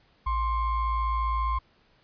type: ring-modulated tone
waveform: triangle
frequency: 554.4 Hz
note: C#5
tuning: in tune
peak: -19 dBFS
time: 0.26-1.59 s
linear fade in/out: 10 ms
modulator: 497 Hz
effects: pink hiss -63 dBFS RMS until 2.03 s + resampled to 11025 Hz